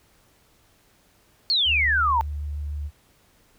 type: exponential sweep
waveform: sine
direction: down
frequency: 4470 to 880 Hz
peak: -18 dBFS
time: 1.5-2.21 s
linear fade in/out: 0 ms
type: tone with vibrato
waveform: sine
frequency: 73.42 Hz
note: D2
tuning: in tune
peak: -27 dBFS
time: 1.65-2.91 s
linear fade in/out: 50 ms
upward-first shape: sine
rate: 6.6 Hz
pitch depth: 11 cents each way
effects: pink hiss -60 dBFS RMS until 3.58 s